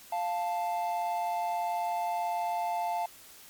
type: tone pair together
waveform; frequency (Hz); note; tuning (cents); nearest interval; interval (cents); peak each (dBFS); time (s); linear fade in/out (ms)
triangle; 698.5 / 880; F5 / A5; 0 / 0; major third; 400; -29 / -30; 0.12-3.06; 5
effects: white hiss -52 dBFS RMS until 3.49 s + MP3 96 kbps